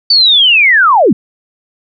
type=linear sweep; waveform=sine; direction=down; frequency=4594 to 164.81 Hz; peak=-4 dBFS; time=0.1-1.13 s; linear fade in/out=5 ms; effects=none